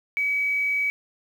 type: tone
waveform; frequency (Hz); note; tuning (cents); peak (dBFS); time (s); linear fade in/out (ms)
sine; 2275; C#7; +44; -21; 0.17-0.9; 0
effects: 8-bit